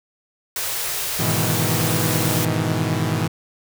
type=band-stop noise; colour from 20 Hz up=white; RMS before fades=-25 dBFS; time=0.56-2.45 s; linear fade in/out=2 ms; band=160 to 340 Hz; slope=48 dB/octave
type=chord; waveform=sawtooth; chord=E major seventh; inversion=first; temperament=equal; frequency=103.83 / 123.47 / 155.56 / 164.81 Hz; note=G#2 / B2 / D#3 / E3; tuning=0 / 0 / 0 / 0 cents; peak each=-21 dBFS; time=1.19-3.28 s; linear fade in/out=10 ms
effects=none